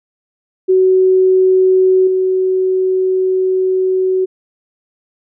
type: tone with level steps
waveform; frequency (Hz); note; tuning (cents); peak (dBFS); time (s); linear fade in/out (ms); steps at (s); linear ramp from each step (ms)
sine; 374.3; F#4; +20; -7 / -11; 0.68-4.26; 20; 2.07; 5
effects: none